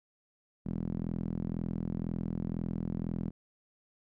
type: tone with band-pass filter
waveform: sawtooth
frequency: 42 Hz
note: E1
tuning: 33 cents sharp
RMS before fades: -35 dBFS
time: 0.65-3.31 s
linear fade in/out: 20 ms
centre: 200 Hz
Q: 2.3
effects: none